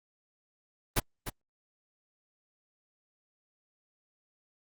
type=noise with echo; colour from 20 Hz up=pink; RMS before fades=-25 dBFS; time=0.96-1 s; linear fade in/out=10 ms; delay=300 ms; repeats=1; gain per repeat=-10 dB; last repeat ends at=1.3 s; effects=Opus 32 kbps